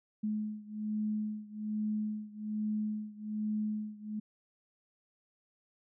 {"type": "beating tone pair", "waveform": "sine", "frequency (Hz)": [212.6, 213.8], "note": ["G#3", "A3"], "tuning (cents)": [41, -49], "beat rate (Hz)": 1.2, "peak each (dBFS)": [-35, -37], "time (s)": [0.23, 4.2], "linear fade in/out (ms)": 10, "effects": []}